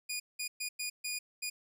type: tone bursts at uneven times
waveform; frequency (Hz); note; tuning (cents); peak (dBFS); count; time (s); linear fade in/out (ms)
15% pulse; 2449; D#7; -28; -28; 6; 0.09-0.2 / 0.39-0.48 / 0.6-0.69 / 0.79-0.9 / 1.04-1.19 / 1.42-1.5; 10
effects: none